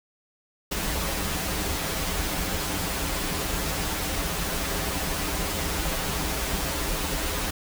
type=noise with comb filter; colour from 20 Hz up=pink; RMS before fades=-28 dBFS; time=0.71-7.51 s; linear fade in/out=10 ms; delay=8.4 ms; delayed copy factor=-0.75; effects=none